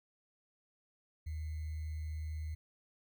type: tone with sample-and-hold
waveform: sine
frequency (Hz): 77.78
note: D#2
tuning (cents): 0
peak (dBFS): -37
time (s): 1.26-2.55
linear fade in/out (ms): 10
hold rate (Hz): 2100
effects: none